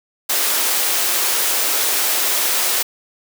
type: high-pass noise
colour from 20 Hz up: white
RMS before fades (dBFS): -18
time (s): 0.29-2.83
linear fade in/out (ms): 10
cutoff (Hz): 310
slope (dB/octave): 24
effects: none